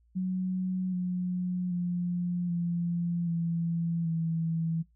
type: tone with pitch steps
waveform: sine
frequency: 185 / 180.57 / 176.24 / 172.01 / 167.89 / 163.87 Hz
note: F#3 / F#3 / F3 / F3 / E3 / E3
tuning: 0 / -42 / +16 / -26 / +32 / -10 cents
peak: -27 dBFS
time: 0.15-4.83 s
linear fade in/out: 20 ms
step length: 780 ms
effects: noise-tail reverb RT60 0.2 s tail -22 dB re dry + added 58 Hz sine -62 dBFS peak until 4.95 s

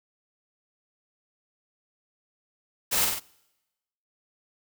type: noise with echo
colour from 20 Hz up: white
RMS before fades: -25 dBFS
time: 2.91-3.06 s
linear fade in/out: 20 ms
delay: 47 ms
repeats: 3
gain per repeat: -3 dB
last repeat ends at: 3.201 s
effects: noise-tail reverb RT60 1.0 s tail -25 dB re dry

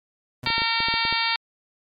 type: tone with exponential decay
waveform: 30% pulse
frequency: 123.47 Hz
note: B2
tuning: in tune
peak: -29 dBFS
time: 0.43-0.57 s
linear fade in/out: 5 ms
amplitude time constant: 30 ms
type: harmonic tone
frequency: 458 Hz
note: A#4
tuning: 31 cents flat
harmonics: 2 / 3 / 4 / 5 / 6 / 7 / 8 / 9 / 10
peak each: -28 / -31 / -30 / -27 / -31 / -32 / -29 / -32 / -29 dBFS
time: 0.46-1.36 s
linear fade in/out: 2 ms
type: clicks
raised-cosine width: 2 ms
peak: -20 dBFS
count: 9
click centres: 0.472 / 0.503 / 0.581 / 0.619 / 0.804 / 0.885 / 0.94 / 1.052 / 1.126 s
effects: MP3 64 kbps

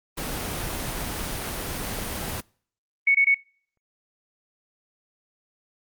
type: noise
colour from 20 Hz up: pink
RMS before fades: -30 dBFS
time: 0.17-2.41 s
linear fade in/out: 10 ms
type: tone bursts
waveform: sine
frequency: 2217 Hz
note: C#7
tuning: in tune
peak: -15 dBFS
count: 3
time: 3.07-3.345 s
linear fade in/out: 5 ms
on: 77 ms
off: 22 ms
effects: noise-tail reverb RT60 0.5 s tail -26 dB re dry + Opus 24 kbps

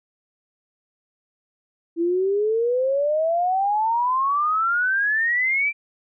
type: exponential sweep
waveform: sine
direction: up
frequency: 329.6 to 2367 Hz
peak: -18 dBFS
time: 1.96-5.73 s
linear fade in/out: 50 ms
effects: none

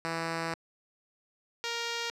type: tone pair in turn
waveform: 5% pulse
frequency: 164.81 / 467.4 Hz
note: E3 / A#4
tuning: 0 / +5 cents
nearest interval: octave + tritone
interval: 1805 cents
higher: second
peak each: -20 dBFS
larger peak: neither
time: 0.05-0.54 / 1.64-2.1 s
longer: first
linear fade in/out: 0 ms
effects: low-pass 7000 Hz 12 dB/octave

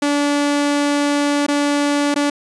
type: tone with dropouts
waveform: sawtooth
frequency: 288.7 Hz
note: D4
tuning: 30 cents flat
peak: -11 dBFS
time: 0.02-2.3 s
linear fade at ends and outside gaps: 5 ms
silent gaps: 1.466-1.483 / 2.143-2.159 s
effects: resampled to 22050 Hz

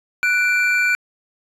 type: tone pair together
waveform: triangle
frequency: 1480 / 2353 Hz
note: F#6 / D7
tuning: 0 / +3 cents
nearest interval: minor sixth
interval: 803 cents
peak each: -16 dBFS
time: 0.23-0.95 s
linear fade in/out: 0 ms
effects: resampled to 32000 Hz

